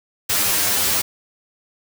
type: noise with comb filter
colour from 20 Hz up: white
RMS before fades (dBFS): -19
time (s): 0.29-1.02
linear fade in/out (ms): 10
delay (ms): 10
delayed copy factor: +1
effects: none